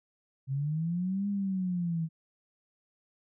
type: linear two-way sweep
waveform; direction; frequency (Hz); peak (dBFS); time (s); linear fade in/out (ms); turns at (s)
sine; up then down; 130.81 to 203.8 to 159.3; -28; 0.47-2.09; 50; 1.28
effects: none